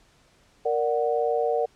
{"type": "chord", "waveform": "sine", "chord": "Bb augmented", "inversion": "none", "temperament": "equal", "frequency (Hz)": [466.2, 587.3, 740], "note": ["Bb4", "D5", "F#5"], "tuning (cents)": [0, 0, 0], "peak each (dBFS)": [-24, -27, -27], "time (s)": [0.65, 1.66], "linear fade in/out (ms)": 10, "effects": ["pink hiss -60 dBFS RMS until 1.75 s", "low-pass 8000 Hz 12 dB/octave"]}